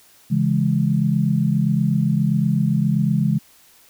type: chord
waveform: sine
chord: C# minor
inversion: none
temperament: just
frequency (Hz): 138.59 / 166.31 / 207.9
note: C#3 / E3 / G#3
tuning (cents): 0 / +16 / +2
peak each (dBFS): -20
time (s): 0.3-3.39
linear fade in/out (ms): 20
effects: white hiss -52 dBFS RMS until 3.89 s